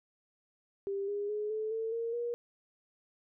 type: tone with pitch steps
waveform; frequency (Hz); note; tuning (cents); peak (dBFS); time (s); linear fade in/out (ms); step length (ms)
sine; 395.9 / 408.2 / 420.9 / 434 / 447.5 / 461.4 / 475.7; G4 / G#4 / G#4 / A4 / A4 / A#4 / A#4; +17 / -30 / +23 / -24 / +29 / -18 / +35; -32; 0.87-2.34; 0; 210
effects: none